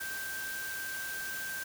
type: tone in noise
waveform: sine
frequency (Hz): 1568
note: G6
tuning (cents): 0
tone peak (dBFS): -37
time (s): 0-1.64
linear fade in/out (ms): 10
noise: white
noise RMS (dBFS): -42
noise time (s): 0-1.64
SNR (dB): +2
effects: none